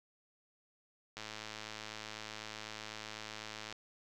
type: click train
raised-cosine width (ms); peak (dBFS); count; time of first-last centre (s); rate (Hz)
0.2; -26; 277; 1.17-3.726; 108
effects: none